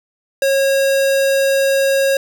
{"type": "tone", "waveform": "square", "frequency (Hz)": 545, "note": "C#5", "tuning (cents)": -29, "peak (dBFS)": -13, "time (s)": [0.42, 2.17], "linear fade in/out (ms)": 2, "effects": []}